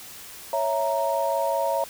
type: chord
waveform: sine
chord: A# diminished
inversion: first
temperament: equal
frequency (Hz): 554.4 / 659.3 / 932.3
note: C#5 / E5 / A#5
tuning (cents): 0 / 0 / 0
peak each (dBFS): -26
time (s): 0.53-1.84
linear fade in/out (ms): 2
effects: white hiss -42 dBFS RMS until 1.89 s